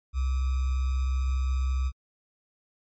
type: tone with sample-and-hold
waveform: sine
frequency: 65.41 Hz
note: C2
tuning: in tune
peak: -23 dBFS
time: 0.13-1.92 s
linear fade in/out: 50 ms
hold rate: 1225 Hz
effects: MP3 32 kbps